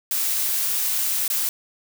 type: noise with dropouts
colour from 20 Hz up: blue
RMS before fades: -23 dBFS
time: 0.11-1.49 s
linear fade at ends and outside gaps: 1 ms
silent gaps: 1.279-1.301 s
effects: none